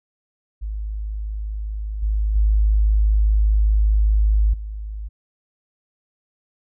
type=tone with level steps; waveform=sine; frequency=52.5 Hz; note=G#1; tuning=19 cents sharp; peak=-24 / -17 / -13 / -27 dBFS; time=0.61-5.09 s; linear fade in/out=20 ms; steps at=2.02 / 2.35 / 4.53 s; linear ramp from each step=10 ms; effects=none